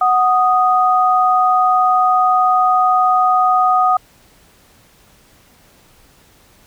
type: tone pair together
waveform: sine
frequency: 740 / 1241.7 Hz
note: F#5 / D#6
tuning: 0 / -4 cents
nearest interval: major sixth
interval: 896 cents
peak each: -13 dBFS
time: 0.01-3.97 s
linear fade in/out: 5 ms
effects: pink hiss -50 dBFS RMS until 6.66 s